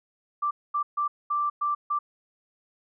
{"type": "tone bursts at uneven times", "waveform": "sine", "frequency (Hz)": 1174.7, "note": "D6", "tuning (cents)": 0, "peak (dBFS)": -23, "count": 6, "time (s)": [[0.42, 0.51], [0.74, 0.83], [0.97, 1.08], [1.3, 1.5], [1.61, 1.75], [1.9, 1.99]], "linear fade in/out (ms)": 10, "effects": []}